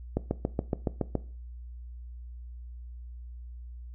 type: click train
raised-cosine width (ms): 2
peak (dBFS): -13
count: 8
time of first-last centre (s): 0.17-1.153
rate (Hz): 7.12
effects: noise-tail reverb RT60 0.4 s tail -18 dB re dry + added 60 Hz sine -40 dBFS peak until 3.94 s